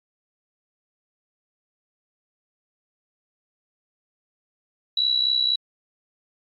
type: tone with amplitude modulation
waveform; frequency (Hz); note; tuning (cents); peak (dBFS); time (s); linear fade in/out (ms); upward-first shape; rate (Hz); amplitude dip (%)
sine; 3921; B7; -13; -15; 4.97-5.56; 5; sine; 64.1; 70
effects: MP3 64 kbps